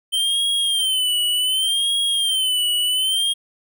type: tone with vibrato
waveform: square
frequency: 3109 Hz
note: G7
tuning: 15 cents flat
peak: -18 dBFS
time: 0.12-3.34 s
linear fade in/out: 20 ms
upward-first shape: sine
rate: 0.67 Hz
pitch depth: 97 cents each way
effects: none